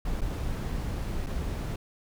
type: noise with dropouts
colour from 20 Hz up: brown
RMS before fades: -31 dBFS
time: 0.05-1.76 s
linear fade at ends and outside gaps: 5 ms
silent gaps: 0.21-0.215 / 1.263-1.267 s
effects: none